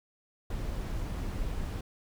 brown noise, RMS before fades -34 dBFS, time 0.5-1.81 s, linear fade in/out 5 ms, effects none

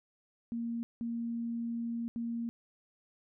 sine tone bursts at uneven times, 233.1 Hz, A#3, in tune, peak -33 dBFS, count 3, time 0.52-0.83 / 1.01-2.08 / 2.16-2.49 s, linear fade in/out 0 ms, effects none

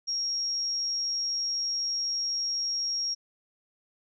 sine tone, 5588 Hz, F8, in tune, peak -27 dBFS, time 0.07-3.15 s, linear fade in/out 20 ms, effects none

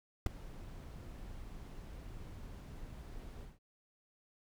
brown noise with ADSR envelope, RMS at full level -26 dBFS, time 0.26-3.59 s, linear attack 4 ms, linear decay 8 ms, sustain -22 dB, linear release 170 ms, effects none

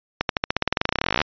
accelerating click train, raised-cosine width 0.3 ms, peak -3 dBFS, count 28, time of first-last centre 0.21-1.216 s, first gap 82 ms, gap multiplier 0.93, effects resampled to 11025 Hz

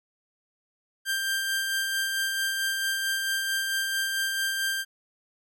sawtooth tone with tremolo, 1582 Hz, G6, 15 cents sharp, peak -21 dBFS, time 1.05-4.85 s, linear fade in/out 50 ms, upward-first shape sine, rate 4.5 Hz, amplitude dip 30%, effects none

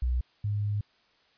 sine tone pair in turn, 61.8 / 103.4 Hz, B1 / G#2, +2 / -7 cents, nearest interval major sixth, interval 891 cents, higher second, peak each -24 / -26 dBFS, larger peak first, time 0.02-0.21 / 0.44-0.81 s, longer second, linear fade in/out 5 ms, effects white hiss -65 dBFS RMS until 1.37 s + resampled to 11025 Hz

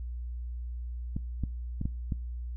clicks, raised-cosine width 5 ms, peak -19 dBFS, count 5, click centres 1.165 / 1.437 / 1.814 / 1.855 / 2.122 s, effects noise-tail reverb RT60 0.4 s tail -23 dB re dry + added 60 Hz sine -34 dBFS peak until 2.56 s

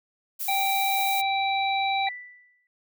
violet noise, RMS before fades -31 dBFS, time 0.39-1.22 s, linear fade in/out 20 ms
harmonic tone, 781 Hz, G5, 7 cents flat, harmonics 1 / 3 / 5, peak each -24 / -29 / -31 dBFS, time 0.48-2.09 s, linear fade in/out 5 ms
sine tone with exponential decay, 1975.5 Hz, B6, in tune, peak -30 dBFS, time 2.07-2.67 s, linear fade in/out 1 ms, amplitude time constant 130 ms
effects none

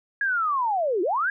sine linear two-way sweep, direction down then up, 1669 to 330.6 to 1669 Hz, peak -21 dBFS, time 0.21-1.3 s, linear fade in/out 2 ms, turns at 1.02 s, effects none

